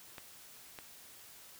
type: clicks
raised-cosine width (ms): 0.3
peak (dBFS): -29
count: 2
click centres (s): 0.182 / 0.788
effects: white hiss -55 dBFS RMS until 1.59 s